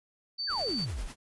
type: tone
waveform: sine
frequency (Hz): 4562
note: C#8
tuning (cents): +49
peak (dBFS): -31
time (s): 0.38-0.86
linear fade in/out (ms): 20
type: exponential sweep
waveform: sine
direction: down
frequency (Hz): 1760 to 30.12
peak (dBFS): -32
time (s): 0.47-1.08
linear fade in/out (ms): 20
type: noise with tremolo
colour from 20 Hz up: pink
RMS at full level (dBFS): -44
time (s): 0.48-1.16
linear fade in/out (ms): 50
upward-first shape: sine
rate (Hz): 10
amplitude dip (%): 50
effects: resampled to 24000 Hz